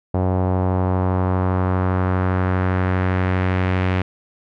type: tone with low-pass filter sweep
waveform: sawtooth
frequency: 92.5 Hz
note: F#2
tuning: in tune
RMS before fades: -19 dBFS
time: 0.14-4.02 s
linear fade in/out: 5 ms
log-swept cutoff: 750 to 2400 Hz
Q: 1.7
effects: none